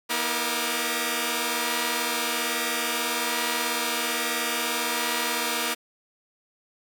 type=tone cluster; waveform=5% pulse; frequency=240.9 / 321 / 463.6 / 1186 Hz; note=B3 / E4 / A#4 / D6; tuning=-43 / -46 / -10 / +17 cents; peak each=-19 dBFS; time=0.09-5.75 s; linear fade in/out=20 ms; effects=none